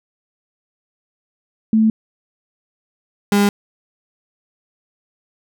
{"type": "tone pair in turn", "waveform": ["sine", "35% pulse"], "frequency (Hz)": [220, 202.9], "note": ["A3", "G#3"], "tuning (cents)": [0, -40], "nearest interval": "minor second", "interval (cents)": 140, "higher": "first", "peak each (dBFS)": -10, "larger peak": "neither", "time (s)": [[1.73, 1.9], [3.32, 3.49]], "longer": "neither", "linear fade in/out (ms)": 2, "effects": []}